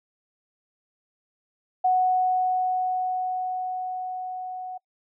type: tone with level ramp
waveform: sine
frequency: 739 Hz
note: F#5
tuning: 2 cents flat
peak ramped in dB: -17 to -32 dBFS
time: 1.84-4.78 s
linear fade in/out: 10 ms
effects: noise-tail reverb RT60 0.1 s tail -25 dB re dry